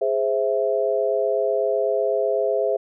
sine chord, Ab augmented, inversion none, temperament equal, 415.3 / 523.3 / 659.3 Hz, Ab4 / C5 / E5, 0 / 0 / 0 cents, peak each -23 dBFS, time 0.01-2.77 s, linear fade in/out 10 ms, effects none

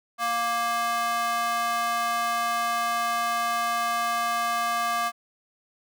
square tone with high-pass filter, 234.3 Hz, A#3, 9 cents sharp, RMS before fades -26 dBFS, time 0.18-5.12 s, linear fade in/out 50 ms, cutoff 950 Hz, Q 6.8, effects none

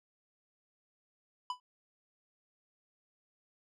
square tone with exponential decay, 995 Hz, B5, 13 cents sharp, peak -31 dBFS, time 1.5-1.6 s, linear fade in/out 2 ms, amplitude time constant 21 ms, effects low-pass 5000 Hz 12 dB/octave

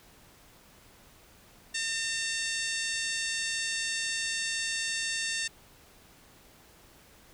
harmonic tone with a mistuned harmonic, 906 Hz, A#5, 50 cents flat, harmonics 2 / 3 / 4 / 5 / 6 / 7 / 8 / 9 / 10, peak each -35 / -37 / -38 / -39 / -40 / -40 / -41 / -42 / -42 dBFS, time 1.74-5.48 s, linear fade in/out 10 ms, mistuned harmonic 9, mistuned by -30 cents, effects pink hiss -57 dBFS RMS until 7.33 s

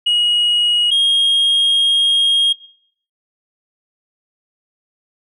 sine tone pair in turn, 2896 / 3251 Hz, F#7 / G#7, -38 / -38 cents, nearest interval major second, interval 200 cents, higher second, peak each -10 / -8 dBFS, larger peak second, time 0.06-0.91 / 0.91-2.53 s, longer second, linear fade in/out 10 ms, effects noise-tail reverb RT60 0.6 s tail -20 dB re dry + tanh soft clip ceiling -10 dBFS

